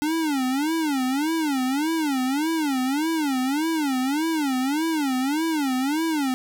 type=tone with vibrato; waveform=square; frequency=289.2 Hz; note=D4; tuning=27 cents flat; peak=-22 dBFS; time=0.02-6.34 s; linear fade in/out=0 ms; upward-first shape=sine; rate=1.7 Hz; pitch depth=220 cents each way; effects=none